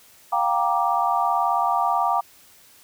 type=chord; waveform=sine; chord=G minor seventh; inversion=third; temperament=just; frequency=705.6 / 784 / 940.8 / 1176 Hz; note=F5 / G5 / Bb5 / D6; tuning=+18 / 0 / +16 / +2 cents; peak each=-24 dBFS; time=0.32-2.21 s; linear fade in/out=10 ms; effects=white hiss -52 dBFS RMS until 2.83 s